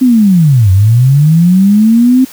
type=linear two-way sweep; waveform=sine; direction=down then up; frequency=263.7 to 91 to 263.7 Hz; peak=-3 dBFS; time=0.01-2.25 s; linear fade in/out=10 ms; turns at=0.71 s; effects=white hiss -33 dBFS RMS until 2.32 s